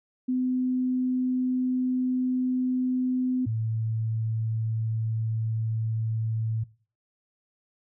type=tone pair in turn; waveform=sine; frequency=254.2 / 111.55 Hz; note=C4 / A2; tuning=-50 / +24 cents; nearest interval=octave + major second; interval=1426 cents; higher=first; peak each=-23 / -25 dBFS; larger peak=first; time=0.28-3.46 / 3.46-6.64 s; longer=neither; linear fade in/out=10 ms; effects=noise-tail reverb RT60 0.4 s tail -20 dB re dry